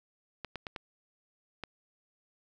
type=clicks; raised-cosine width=0.3 ms; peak=-22 dBFS; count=5; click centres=0.447 / 0.557 / 0.668 / 0.762 / 1.637 s; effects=none